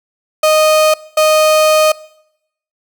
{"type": "tone pair in turn", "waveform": "35% pulse", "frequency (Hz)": [620, 620], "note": ["D#5", "D#5"], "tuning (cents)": [-6, -6], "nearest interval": "unison", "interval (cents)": 0, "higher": "neither", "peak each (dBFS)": -6, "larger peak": "neither", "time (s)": [[0.43, 0.94], [1.17, 1.92]], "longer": "second", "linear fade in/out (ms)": 5, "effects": ["noise-tail reverb RT60 0.8 s tail -22 dB re dry"]}